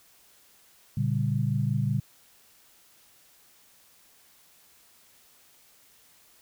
sine chord, G diminished, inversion first, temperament equal with one note detuned, 116.54 / 141.91 / 196 Hz, Bb2 / Db3 / G3, 0 / +41 / 0 cents, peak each -27 / -27 / -31 dBFS, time 0.97-2 s, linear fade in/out 5 ms, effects white hiss -59 dBFS RMS until 6.41 s

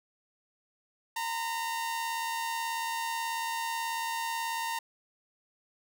sawtooth tone pair together, 920 / 998.3 Hz, A#5 / B5, -23 / +18 cents, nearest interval minor second, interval 141 cents, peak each -28 / -37 dBFS, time 1.16-4.79 s, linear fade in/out 5 ms, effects none

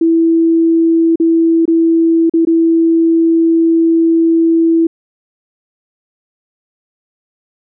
sine tone with dropouts, 329.6 Hz, E4, in tune, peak -7 dBFS, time 0.01-4.87 s, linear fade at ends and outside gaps 5 ms, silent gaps 1.158-1.199 / 1.655-1.678 / 2.297-2.337 / 2.451-2.471 s, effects none

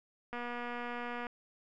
click train, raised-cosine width 0.5 ms, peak -26 dBFS, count 227, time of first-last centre 0.33-1.268 s, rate 241 Hz, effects none

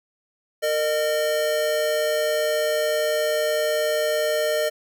square tone pair together, 459.2 / 610 Hz, A#4 / D#5, -26 / -34 cents, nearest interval perfect fourth, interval 492 cents, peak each -27 / -22 dBFS, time 0.62-4.7 s, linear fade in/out 20 ms, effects 10-bit

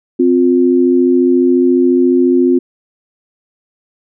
sine tone pair together, 260.4 / 354.7 Hz, C4 / F4, -8 / +27 cents, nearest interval perfect fourth, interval 535 cents, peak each -10 dBFS, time 0.19-2.59 s, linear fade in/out 10 ms, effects none

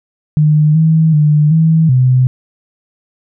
sine tone with pitch steps, 151.9 / 160 / 150.2 / 161.1 / 128.1 Hz, D#3 / D#3 / D3 / E3 / C3, -41 / +49 / +39 / -39 / -36 cents, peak -6 dBFS, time 0.37-2.27 s, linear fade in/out 0 ms, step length 380 ms, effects none

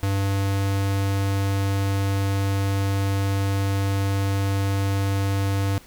square tone, 98.3 Hz, G2, 5 cents sharp, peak -21 dBFS, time 0.03-5.78 s, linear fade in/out 0 ms, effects pink hiss -49 dBFS RMS until 5.86 s

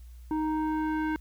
square tone with low-pass filter sweep, 311.1 Hz, D#4, in tune, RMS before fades -29 dBFS, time 0.31-1.16 s, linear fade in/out 0 ms, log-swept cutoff 810 to 1700 Hz, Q 1.8, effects added 60 Hz sine -44 dBFS peak until 1.2 s + white hiss -65 dBFS RMS until 1.2 s

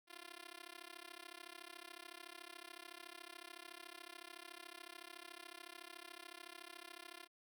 5% pulse tone with amplitude modulation, 347 Hz, F4, 11 cents flat, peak -37 dBFS, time 0.07-7.28 s, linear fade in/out 50 ms, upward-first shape sine, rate 33.8 Hz, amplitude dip 100%, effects none

